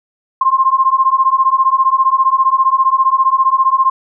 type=beating tone pair; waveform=sine; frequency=1052 / 1067 Hz; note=C6 / C6; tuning=+9 / +34 cents; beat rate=15 Hz; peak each=-12 dBFS; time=0.41-3.9 s; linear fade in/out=5 ms; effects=none